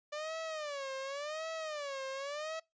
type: tone with vibrato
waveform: sawtooth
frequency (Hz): 587.3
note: D5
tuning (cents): 0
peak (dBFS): -34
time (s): 0.12-2.6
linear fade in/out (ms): 10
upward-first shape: sine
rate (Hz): 0.9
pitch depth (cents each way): 170
effects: noise-tail reverb RT60 0.2 s tail -23 dB re dry + resampled to 16000 Hz

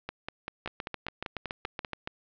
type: two click trains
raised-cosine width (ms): 0.3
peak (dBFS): -17 / -18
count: 11 / 10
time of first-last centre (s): 0.66-2.074 / 0.09-1.848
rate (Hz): 7.07 / 5.12
effects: low-pass 4000 Hz 12 dB/octave

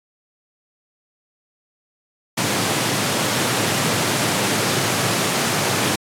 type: high-pass noise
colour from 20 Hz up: pink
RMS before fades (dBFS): -20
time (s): 2.37-5.96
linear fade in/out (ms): 10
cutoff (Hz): 100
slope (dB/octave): 96
effects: low-pass 11000 Hz 12 dB/octave + AAC 64 kbps

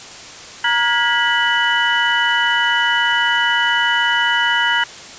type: tone cluster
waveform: sine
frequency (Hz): 939 / 1426 / 1650 / 1955 / 2969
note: A#5 / F6 / G#6 / B6 / F#7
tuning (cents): +12 / +36 / -12 / -18 / +5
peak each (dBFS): -20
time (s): 0.64-4.84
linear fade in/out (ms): 5
effects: white hiss -35 dBFS RMS until 5.18 s + resampled to 16000 Hz

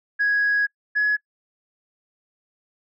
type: tone pair in turn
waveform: sine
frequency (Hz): 1661.2 / 1688.3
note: G#6 / G#6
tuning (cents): 0 / +28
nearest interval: unison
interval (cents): 28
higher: second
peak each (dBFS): -16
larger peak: neither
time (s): 0.19-0.67 / 0.95-1.17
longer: first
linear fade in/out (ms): 20
effects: noise-tail reverb RT60 0.1 s tail -26 dB re dry + tanh soft clip ceiling -14 dBFS

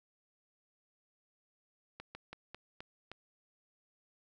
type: slowing click train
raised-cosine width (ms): 0.3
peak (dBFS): -29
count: 6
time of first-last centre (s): 2-3.116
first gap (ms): 150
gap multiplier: 1.2
effects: none

